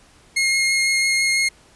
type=tone with vibrato; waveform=sawtooth; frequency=2147 Hz; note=C7; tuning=44 cents sharp; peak=-13 dBFS; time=0.36-1.49 s; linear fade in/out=10 ms; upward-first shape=triangle; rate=6 Hz; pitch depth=12 cents each way; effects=pink hiss -52 dBFS RMS until 1.75 s + resampled to 24000 Hz